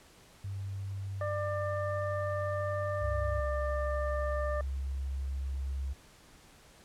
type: tone with pitch glide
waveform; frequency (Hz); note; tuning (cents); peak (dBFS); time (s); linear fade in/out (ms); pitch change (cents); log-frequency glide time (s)
sine; 97.8 to 96.9; G2 to G2; -4 to -20; -35; 0.44-3.4; 5; -16; 1.06-1.5
type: harmonic tone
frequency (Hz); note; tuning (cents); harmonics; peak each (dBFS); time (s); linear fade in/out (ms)
596; D5; +25; 1 / 2 / 3; -33 / -39 / -43; 1.21-4.61; 2
type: tone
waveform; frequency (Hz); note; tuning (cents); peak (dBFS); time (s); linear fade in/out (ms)
sine; 67.7; C#2; -40; -32; 3.01-5.94; 20
effects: pink hiss -58 dBFS RMS until 6.84 s + low-pass 11000 Hz 12 dB/octave